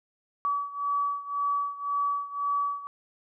sine beating tone pair, 1142 / 1143.9 Hz, D6 / D6, -49 / -46 cents, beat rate 1.9 Hz, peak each -28 / -31 dBFS, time 0.45-2.87 s, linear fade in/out 0 ms, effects none

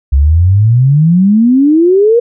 sine exponential sweep, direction up, 65.41 to 485.3 Hz, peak -4 dBFS, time 0.12-2.2 s, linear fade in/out 10 ms, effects none

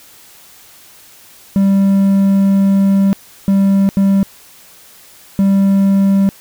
triangle tone bursts at uneven times, 196 Hz, G3, in tune, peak -6 dBFS, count 4, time 1.56-3.13 / 3.48-3.89 / 3.97-4.23 / 5.39-6.29 s, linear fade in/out 0 ms, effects white hiss -42 dBFS RMS until 6.4 s

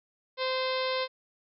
harmonic tone with a mistuned harmonic, 518 Hz, C5, 17 cents flat, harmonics 1 / 2 / 3 / 4 / 5 / 6 / 7 / 8 / 9 / 10, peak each -30 / -34 / -41 / -38 / -41 / -42 / -39 / -39 / -44 / -45 dBFS, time 0.37-1.08 s, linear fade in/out 50 ms, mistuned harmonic 6, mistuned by +27 cents, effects none

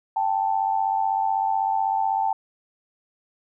sine tone pair together, 784 / 880 Hz, G5 / A5, 0 / 0 cents, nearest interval major second, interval 200 cents, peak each -23 dBFS, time 0.16-2.33 s, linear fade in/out 5 ms, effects none

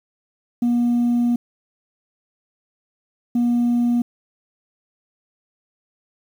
sine tone bursts at uneven times, 239.8 Hz, A#3, 49 cents sharp, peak -13 dBFS, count 2, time 0.62-1.36 / 3.35-4.02 s, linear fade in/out 5 ms, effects tanh soft clip ceiling -14 dBFS + 8-bit

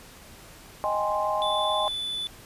sine chord, Ab major seventh, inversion second, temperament equal, 622.3 / 784 / 830.6 / 1046.5 Hz, Eb5 / G5 / Ab5 / C6, 0 / 0 / 0 / 0 cents, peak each -28 / -33 / -29 / -28 dBFS, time 0.84-1.88 s, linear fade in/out 0 ms
triangle tone, 3486 Hz, A7, 17 cents flat, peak -27 dBFS, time 1.42-2.27 s, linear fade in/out 0 ms
effects pink hiss -48 dBFS RMS until 2.45 s + resampled to 32000 Hz

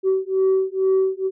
sine beating tone pair, 379.8 / 382 Hz, F#4 / G4, +45 / -45 cents, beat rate 2.2 Hz, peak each -18 dBFS, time 0.03-1.31 s, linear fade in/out 50 ms, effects tanh soft clip ceiling -12 dBFS

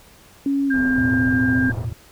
sine tone with pitch glide, 278 to 257.9 Hz, C#4 to C4, +5 to -25 cents, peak -17 dBFS, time 0.46-1.7 s, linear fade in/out 2 ms, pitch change -130 cents, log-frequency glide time 0.67-0.79 s
sine tone, 1600 Hz, G6, 35 cents sharp, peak -21 dBFS, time 0.7-1.72 s, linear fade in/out 10 ms
pink low-pass noise, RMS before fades -34 dBFS, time 0.74-1.85 s, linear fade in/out 2 ms, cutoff 1000 Hz, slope 24 dB/octave
triangle chord, E suspended fourth, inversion none, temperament equal, 82.41 / 110 / 123.47 Hz, E2 / A2 / B2, 0 / 0 / 0 cents, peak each -28 / -24 / -27 dBFS, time 0.98-1.93 s, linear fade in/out 5 ms
effects pink hiss -49 dBFS RMS until 2.11 s

